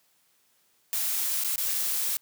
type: noise with dropouts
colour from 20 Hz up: blue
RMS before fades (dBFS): -28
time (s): 0.93-2.17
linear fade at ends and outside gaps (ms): 0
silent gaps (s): 1.437-1.446 / 1.559-1.58
effects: white hiss -67 dBFS RMS until 2.21 s + high-pass 100 Hz 12 dB/octave